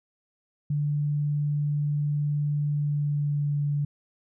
sine tone with pitch glide, 146.83 to 145.06 Hz, D3 to D3, 0 to -21 cents, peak -23 dBFS, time 0.7-3.85 s, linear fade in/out 5 ms, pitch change -21 cents, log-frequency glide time 2.72-3.59 s, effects none

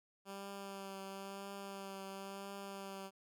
10% pulse tone with vibrato, 196 Hz, G3, in tune, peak -37 dBFS, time 0.25-3.11 s, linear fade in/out 50 ms, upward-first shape triangle, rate 0.98 Hz, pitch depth 23 cents each way, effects none

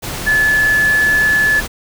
sine tone in noise, 1725 Hz, A6, 35 cents flat, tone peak -10 dBFS, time 0.26-1.61 s, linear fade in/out 20 ms, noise pink, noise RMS -24 dBFS, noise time 0.02-1.68 s, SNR +11 dB, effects none

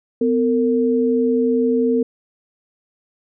sine tone pair together, 251.5 / 455.7 Hz, B3 / A#4, +32 / -39 cents, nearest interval minor seventh, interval 1029 cents, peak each -17 dBFS, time 0.21-2.03 s, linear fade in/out 5 ms, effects none

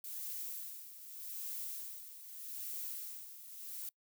violet noise with tremolo, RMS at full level -42 dBFS, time 0.04-3.89 s, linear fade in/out 2 ms, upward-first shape sine, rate 0.82 Hz, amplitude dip 70%, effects noise-tail reverb RT60 0.1 s tail -25 dB re dry

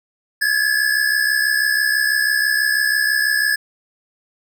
square tone pair together, 1652.9 / 1719 Hz, G#6 / A6, -9 / -41 cents, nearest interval minor second, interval 68 cents, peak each -20 / -18 dBFS, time 0.41-3.56 s, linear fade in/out 10 ms, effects none

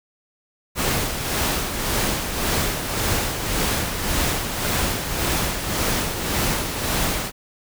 pink noise with tremolo, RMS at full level -21 dBFS, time 0.75-7.32 s, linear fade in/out 50 ms, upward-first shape sine, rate 1.8 Hz, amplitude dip 50%, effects none

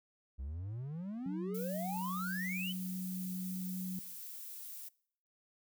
triangle exponential sweep, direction up, 61.74 to 3119 Hz, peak -37 dBFS, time 0.38-2.73 s, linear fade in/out 20 ms
sine tone, 185 Hz, F#3, in tune, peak -37 dBFS, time 1.26-3.99 s, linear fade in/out 2 ms
violet noise, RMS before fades -47 dBFS, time 1.54-4.89 s, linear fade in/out 10 ms
effects noise-tail reverb RT60 0.6 s tail -23 dB re dry

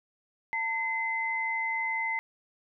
sine tone pair together, 901 / 2053 Hz, A5 / C7, +41 / -33 cents, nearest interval octave + major second, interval 1426 cents, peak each -33 / -29 dBFS, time 0.53-2.19 s, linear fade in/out 0 ms, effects none

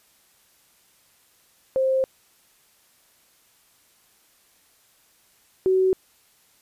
sine tone pair in turn, 527 / 376 Hz, C5 / F#4, +12 / +28 cents, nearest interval tritone, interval 584 cents, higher first, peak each -18 / -16 dBFS, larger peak second, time 1.76-2.04 / 5.66-5.93 s, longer first, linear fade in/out 0 ms, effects white hiss -60 dBFS RMS until 6.61 s + resampled to 32000 Hz

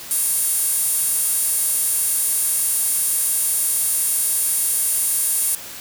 sawtooth tone with high-pass filter, 546 Hz, C#5, 26 cents flat, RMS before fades -20 dBFS, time 0.11-5.55 s, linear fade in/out 0 ms, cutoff 10000 Hz, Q 3.3, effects white hiss -35 dBFS RMS until 5.8 s

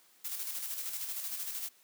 blue noise with tremolo, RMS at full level -37 dBFS, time 0.24-1.69 s, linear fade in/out 10 ms, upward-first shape square, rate 13 Hz, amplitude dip 40%, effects white hiss -64 dBFS RMS until 1.83 s + high-pass 200 Hz 12 dB/octave

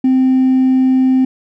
triangle tone with hard clipping, 260 Hz, C4, 11 cents flat, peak -8 dBFS, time 0.04-1.25 s, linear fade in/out 5 ms, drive 2 dB, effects none

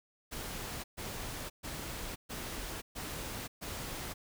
pink noise bursts, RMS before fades -41 dBFS, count 6, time 0.31-4.14 s, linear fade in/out 20 ms, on 530 ms, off 130 ms, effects none

